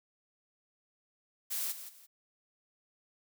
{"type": "noise with echo", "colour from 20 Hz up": "blue", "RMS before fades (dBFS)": -35, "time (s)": [1.5, 1.73], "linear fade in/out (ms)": 20, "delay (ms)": 170, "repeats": 2, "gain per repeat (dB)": -11, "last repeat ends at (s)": 2.07, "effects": []}